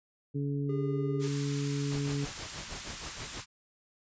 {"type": "harmonic tone", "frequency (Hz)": 141.8, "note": "C#3", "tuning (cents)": 40, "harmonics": [1, 2, 3], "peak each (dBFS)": [-31, -35, -40], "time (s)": [0.34, 2.26], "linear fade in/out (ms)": 20}
{"type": "tone", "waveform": "triangle", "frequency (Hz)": 405.6, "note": "G#4", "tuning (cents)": -41, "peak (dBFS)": -32, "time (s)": [0.69, 1.28], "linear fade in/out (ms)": 5}
{"type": "band-stop noise", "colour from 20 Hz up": "white", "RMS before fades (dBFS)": -40, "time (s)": [1.19, 3.46], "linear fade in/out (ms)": 50, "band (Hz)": [240, 900], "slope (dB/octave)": 48}
{"type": "noise with tremolo", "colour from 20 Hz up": "pink", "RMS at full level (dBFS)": -41, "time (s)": [1.91, 3.41], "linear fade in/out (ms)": 10, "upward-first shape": "sine", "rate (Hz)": 6.3, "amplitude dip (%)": 85}
{"effects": ["resampled to 16000 Hz"]}